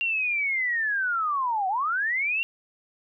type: linear two-way sweep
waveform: sine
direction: down then up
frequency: 2781 to 730 to 2781 Hz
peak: -23 dBFS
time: 0.01-2.43 s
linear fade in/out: 0 ms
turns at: 1.68 s
effects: none